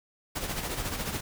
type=noise with tremolo; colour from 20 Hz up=pink; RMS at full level=-31 dBFS; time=0.35-1.21 s; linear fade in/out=10 ms; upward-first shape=sine; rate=14 Hz; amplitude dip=55%; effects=none